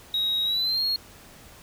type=tone with pitch glide; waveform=sine; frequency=3802 to 4292 Hz; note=A#7 to C8; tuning=+33 to +43 cents; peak=-20 dBFS; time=0.14-0.96 s; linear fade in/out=2 ms; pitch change=+210 cents; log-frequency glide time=0.44-0.85 s; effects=tanh soft clip ceiling -21 dBFS + pink hiss -49 dBFS RMS until 1.62 s